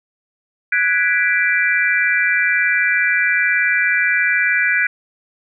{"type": "chord", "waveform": "sine", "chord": "G# half-diminished seventh", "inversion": "third", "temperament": "equal", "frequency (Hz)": [1480, 1661.2, 1975.5, 2349], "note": ["F#6", "G#6", "B6", "D7"], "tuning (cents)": [0, 0, 0, 0], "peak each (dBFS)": -19, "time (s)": [0.72, 4.87], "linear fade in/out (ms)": 5, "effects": []}